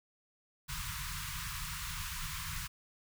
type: band-stop noise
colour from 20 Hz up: pink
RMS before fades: -40 dBFS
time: 0.68-2.68 s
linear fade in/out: 20 ms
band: 170 to 960 Hz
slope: 96 dB/octave
effects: none